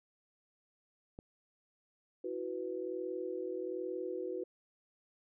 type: click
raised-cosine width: 2 ms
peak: -33 dBFS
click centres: 1.189 s
type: chord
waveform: sine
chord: E suspended second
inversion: none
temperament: just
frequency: 329.6 / 370.8 / 494.4 Hz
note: E4 / F#4 / B4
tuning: 0 / +4 / +2 cents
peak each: -43 / -39 / -41 dBFS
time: 2.24-4.44 s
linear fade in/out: 5 ms
effects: none